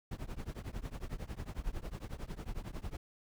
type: noise with tremolo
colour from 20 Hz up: brown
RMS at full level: -37 dBFS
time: 0.11-2.97 s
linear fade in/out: 5 ms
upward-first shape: triangle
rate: 11 Hz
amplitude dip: 100%
effects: none